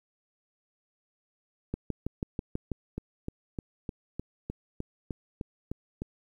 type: two click trains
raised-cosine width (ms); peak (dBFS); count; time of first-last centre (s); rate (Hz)
3; -18 / -21; 7 / 11; 1.74-2.717 / 2.98-6.02; 6.14 / 3.29
effects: 10-bit